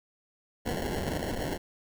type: noise with sample-and-hold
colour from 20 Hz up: blue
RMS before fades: -32 dBFS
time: 0.65-1.58 s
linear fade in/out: 20 ms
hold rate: 1225 Hz
effects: none